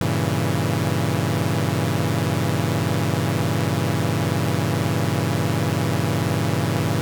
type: chord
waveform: sawtooth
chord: G diminished seventh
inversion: none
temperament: equal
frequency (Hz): 98 / 116.54 / 138.59 / 164.81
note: G2 / Bb2 / Db3 / Fb3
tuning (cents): 0 / 0 / 0 / 0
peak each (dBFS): -21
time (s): 0.01-7.01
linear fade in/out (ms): 0
effects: none